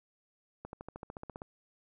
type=accelerating click train; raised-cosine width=1 ms; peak=-28 dBFS; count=12; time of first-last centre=0.65-1.419 s; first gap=81 ms; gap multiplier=0.97; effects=none